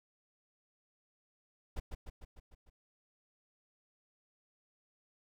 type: noise with echo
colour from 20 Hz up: brown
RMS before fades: -36 dBFS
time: 1.76-1.8 s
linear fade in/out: 10 ms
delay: 150 ms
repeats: 6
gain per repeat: -4 dB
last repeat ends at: 2.7 s
effects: none